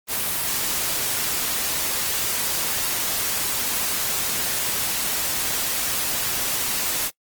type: noise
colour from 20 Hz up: white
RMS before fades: -24 dBFS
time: 0.07-7.11 s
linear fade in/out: 50 ms
effects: noise-tail reverb RT60 0.1 s tail -23 dB re dry + Opus 24 kbps